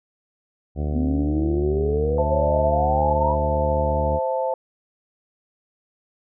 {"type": "harmonic tone", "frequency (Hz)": 74.5, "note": "D2", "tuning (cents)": 25, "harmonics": [1, 2, 3, 4, 5, 6, 7, 8, 9, 10], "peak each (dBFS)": [-23, -29, -33, -35, -37, -39, -40, -41, -42, -43], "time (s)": [0.75, 4.2], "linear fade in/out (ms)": 50}
{"type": "exponential sweep", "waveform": "sine", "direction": "up", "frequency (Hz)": [240.6, 982], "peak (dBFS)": -21, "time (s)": [0.92, 3.36], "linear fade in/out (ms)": 50}
{"type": "chord", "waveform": "sine", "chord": "A minor", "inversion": "first", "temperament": "equal", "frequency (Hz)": [523.3, 659.3, 880], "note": ["C5", "E5", "A5"], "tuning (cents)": [0, 0, 0], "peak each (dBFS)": [-23, -27, -26], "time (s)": [2.18, 4.54], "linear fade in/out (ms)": 2}
{"effects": []}